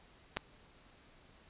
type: clicks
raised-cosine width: 0.3 ms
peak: -30 / -17 dBFS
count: 2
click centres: 0.365 / 0.37 s
effects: pink hiss -62 dBFS RMS until 1.49 s + resampled to 8000 Hz